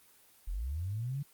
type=linear sweep; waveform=sine; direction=up; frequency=36.13 to 146.83 Hz; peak=-33 dBFS; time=0.47-1.23 s; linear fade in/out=10 ms; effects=white hiss -62 dBFS RMS until 1.33 s + Opus 24 kbps